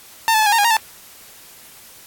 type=tone with pitch steps; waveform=sawtooth; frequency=900 / 870 / 864 / 821 / 917 / 818 / 932 / 882 Hz; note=A5 / A5 / A5 / G#5 / A#5 / G#5 / A#5 / A5; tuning=+39 / -20 / -32 / -20 / -29 / -26 / -1 / +4 cents; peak=-9 dBFS; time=0.28-0.768 s; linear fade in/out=0 ms; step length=61 ms; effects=white hiss -43 dBFS RMS until 2.06 s + AAC 64 kbps